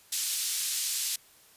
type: band-pass noise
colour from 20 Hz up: white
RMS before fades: -31 dBFS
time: 0.12-1.16 s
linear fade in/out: 5 ms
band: 3700 to 10000 Hz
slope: 12 dB/octave
effects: white hiss -58 dBFS RMS until 1.56 s + resampled to 32000 Hz